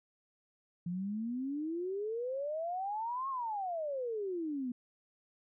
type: exponential two-way sweep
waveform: sine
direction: up then down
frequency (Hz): 170 to 1100 to 238.9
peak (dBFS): -34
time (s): 0.86-4.72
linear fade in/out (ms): 5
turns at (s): 3.29
effects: none